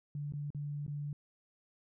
sine tone with dropouts, 145.6 Hz, D3, 15 cents flat, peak -36 dBFS, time 0.15-1.13 s, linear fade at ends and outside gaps 2 ms, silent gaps 0.323-0.336 / 0.504-0.547 / 0.865-0.879 s, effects none

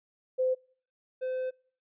sine / triangle tone pair in turn, 514 / 514 Hz, C5 / C5, -31 / -31 cents, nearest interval unison, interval 0 cents, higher neither, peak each -24 / -28 dBFS, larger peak first, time 0.38-0.55 / 1.21-1.51 s, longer second, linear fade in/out 20 ms, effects noise-tail reverb RT60 0.5 s tail -25 dB re dry + resampled to 8000 Hz

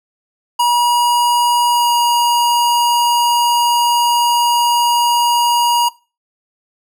square tone with pitch glide, 960 to 953.9 Hz, B5 to A#5, -49 to +40 cents, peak -11 dBFS, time 0.59-5.89 s, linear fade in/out 10 ms, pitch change -11 cents, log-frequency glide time 1.71-1.92 s, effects noise-tail reverb RT60 0.3 s tail -19 dB re dry

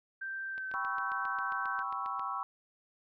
sine tone with pitch glide, 1567 to 1539.2 Hz, G6 to G6, -1 to -32 cents, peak -36 dBFS, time 0.21-1.83 s, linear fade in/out 10 ms, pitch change -31 cents, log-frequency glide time 0.5-0.66 s
click train, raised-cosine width 0.3 ms, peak -33 dBFS, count 13, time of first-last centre 0.58-2.195 s, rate 7.43 Hz
sine chord, C# half-diminished seventh, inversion second, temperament equal, 784 / 987.8 / 1108.7 / 1318.5 Hz, G5 / B5 / C#6 / E6, 0 / 0 / 0 / 0 cents, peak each -42 / -40 / -37 / -39 dBFS, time 0.74-2.43 s, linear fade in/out 0 ms
effects none

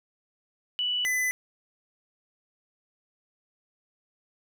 sine / square tone pair in turn, 2960 / 2008 Hz, F#7 / B6, 0 / +28 cents, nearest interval perfect fifth, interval 672 cents, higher first, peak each -25 dBFS, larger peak neither, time 0.79-1.05 / 1.05-1.31 s, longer neither, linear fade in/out 0 ms, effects none

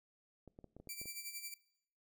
clicks, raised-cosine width 2 ms, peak -40 dBFS, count 8, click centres 0.477 / 0.589 / 0.643 / 0.766 / 0.8 / 0.873 / 1.015 / 1.057 s
5% pulse tone with tremolo, 2336 Hz, D7, 10 cents flat, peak -32 dBFS, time 0.89-1.54 s, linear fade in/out 2 ms, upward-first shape sine, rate 11 Hz, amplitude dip 65%
effects noise-tail reverb RT60 0.7 s tail -21 dB re dry

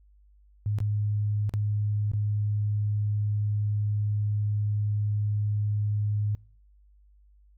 sine tone with dropouts, 104.4 Hz, G#2, 10 cents sharp, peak -24 dBFS, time 0.66-6.35 s, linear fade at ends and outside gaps 0 ms, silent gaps 0.786-0.803 / 1.494-1.538 / 2.116-2.135 s, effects noise-tail reverb RT60 0.5 s tail -25 dB re dry + added 50 Hz sine -55 dBFS peak until 7.57 s

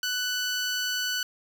15% pulse tone, 1490 Hz, F#6, 12 cents sharp, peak -20 dBFS, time 0.03-1.23 s, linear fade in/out 2 ms, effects none

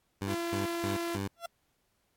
15% pulse tone bursts, 98.4 Hz, G2, 7 cents sharp, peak -26 dBFS, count 4, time 0.21-1.28 s, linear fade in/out 10 ms, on 140 ms, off 170 ms
sawtooth tone, 340 Hz, F4, 46 cents flat, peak -28 dBFS, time 0.26-1.19 s, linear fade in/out 50 ms
30% pulse tone with exponential growth, 680 Hz, F5, 46 cents flat, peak -30 dBFS, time 1.36-1.46 s, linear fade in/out 5 ms, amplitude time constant 21 ms
effects pink hiss -75 dBFS RMS until 2.16 s + AAC 64 kbps

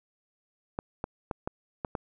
clicks, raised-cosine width 1 ms, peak -17 dBFS, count 6, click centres 0.789 / 1.041 / 1.312 / 1.475 / 1.848 / 1.952 s, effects none

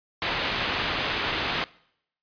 white low-pass noise, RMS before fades -28 dBFS, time 0.22-1.64 s, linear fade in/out 0 ms, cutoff 3700 Hz, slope 24 dB/octave, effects noise-tail reverb RT60 0.7 s tail -22 dB re dry + resampled to 11025 Hz

